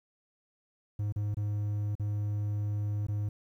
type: tone with dropouts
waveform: triangle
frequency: 103.83 Hz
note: G#2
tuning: in tune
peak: -27 dBFS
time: 0.99-3.29 s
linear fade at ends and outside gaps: 5 ms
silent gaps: 1.124-1.16 / 1.345-1.369 / 1.953-1.996 / 3.068-3.084 s
effects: 11-bit